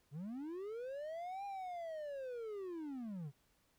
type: linear two-way sweep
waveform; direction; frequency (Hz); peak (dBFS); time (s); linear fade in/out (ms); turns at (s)
triangle; up then down; 130.2 to 810 to 130.2; -40; 0.11-3.32; 50; 1.45
effects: pink hiss -75 dBFS RMS until 3.78 s